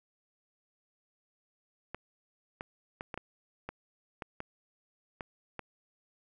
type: clicks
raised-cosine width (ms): 0.5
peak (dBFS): -23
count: 10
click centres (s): 1.946 / 2.609 / 3.009 / 3.142 / 3.176 / 3.69 / 4.222 / 4.404 / 5.208 / 5.593
effects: none